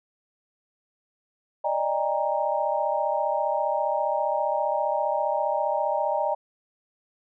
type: chord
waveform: sine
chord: Eb major seventh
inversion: third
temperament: equal with one note detuned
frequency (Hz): 587.3 / 622.3 / 802.8 / 932.3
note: D5 / Eb5 / G5 / Bb5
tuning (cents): 0 / 0 / +41 / 0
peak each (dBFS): -28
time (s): 1.64-6.35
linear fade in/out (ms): 10
effects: none